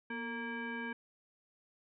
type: tone with frequency modulation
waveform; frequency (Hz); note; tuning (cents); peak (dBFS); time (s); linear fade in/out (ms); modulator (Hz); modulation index
sine; 932.3; A#5; 0; -37; 0.1-0.93; 5; 694; 1.8
effects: none